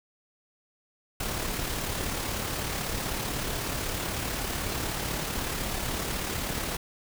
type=noise with amplitude modulation; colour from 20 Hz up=pink; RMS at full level=-30 dBFS; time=1.2-6.77 s; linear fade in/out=5 ms; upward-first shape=sine; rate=36.1 Hz; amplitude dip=35%; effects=none